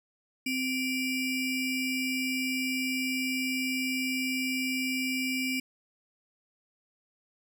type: ring-modulated tone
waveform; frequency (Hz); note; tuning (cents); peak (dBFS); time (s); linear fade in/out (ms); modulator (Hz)
square; 1300; E6; -24; -26; 0.46-5.6; 5; 1040
effects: none